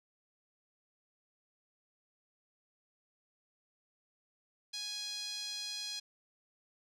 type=tone with band-pass filter; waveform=5% pulse; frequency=830.6 Hz; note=G#5; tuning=in tune; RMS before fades=-41 dBFS; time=4.73-6 s; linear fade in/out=10 ms; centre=4200 Hz; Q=2.7; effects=none